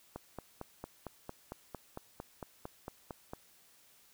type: click train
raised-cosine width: 1 ms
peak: -27 dBFS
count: 15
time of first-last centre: 0.16-3.335 s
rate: 4.41 Hz
effects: white hiss -64 dBFS RMS until 4.13 s